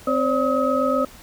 sine tone cluster, 260.2 / 530 / 578 / 1272 Hz, C4 / C5 / D5 / D#6, -9 / +22 / -28 / +38 cents, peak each -23 dBFS, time 0.07-1.05 s, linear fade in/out 5 ms, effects pink hiss -45 dBFS RMS until 1.22 s

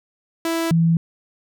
sawtooth / sine tone pair in turn, 330.3 / 165.68 Hz, E4 / E3, +4 / +9 cents, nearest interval octave, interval 1195 cents, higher first, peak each -16 / -13 dBFS, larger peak second, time 0.45-0.71 / 0.71-0.97 s, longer neither, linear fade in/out 2 ms, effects none

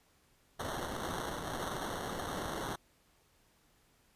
white noise with sample-and-hold, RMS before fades -39 dBFS, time 0.59-2.76 s, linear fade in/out 10 ms, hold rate 2450 Hz, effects pink hiss -69 dBFS RMS until 4.15 s + resampled to 32000 Hz

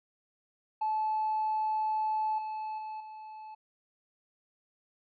triangle tone with level steps, 866 Hz, A5, 28 cents flat, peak -24 / -32 / -35 / -41 dBFS, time 0.81-3.55 s, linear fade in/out 10 ms, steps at 2.38 / 2.78 / 3 s, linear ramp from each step 5 ms, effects tanh soft clip ceiling -25 dBFS + resampled to 11025 Hz

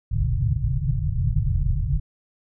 white low-pass noise, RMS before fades -22 dBFS, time 0.11-2 s, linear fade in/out 10 ms, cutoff 150 Hz, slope 96 dB/octave, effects none

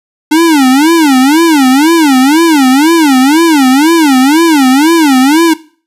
square tone with vibrato, 293.7 Hz, D4, in tune, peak -4 dBFS, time 0.31-5.54 s, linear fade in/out 10 ms, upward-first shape sine, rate 2 Hz, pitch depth 240 cents each way, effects noise-tail reverb RT60 0.4 s tail -18 dB re dry + resampled to 32000 Hz

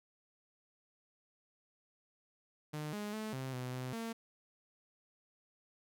sawtooth tone with pitch steps, 151.4 / 208.1 / 216.8 / 131.6 / 126.3 / 127.7 / 227.8 Hz, D#3 / G#3 / A3 / C3 / B2 / C3 / A#3, -47 / +4 / -25 / +10 / +39 / -42 / -40 cents, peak -35 dBFS, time 2.73-4.13 s, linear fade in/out 10 ms, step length 200 ms, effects none

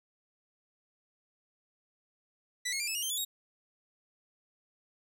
15% pulse tone with pitch steps, 1975.5 / 2167 / 2377 / 2607 / 2859 / 3136 / 3440 / 3773 Hz, B6 / C#7 / D7 / E7 / F7 / G7 / A7 / A#7, 0 / -40 / +20 / -20 / +40 / 0 / -40 / +20 cents, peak -25 dBFS, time 2.65-3.25 s, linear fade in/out 10 ms, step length 75 ms, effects none

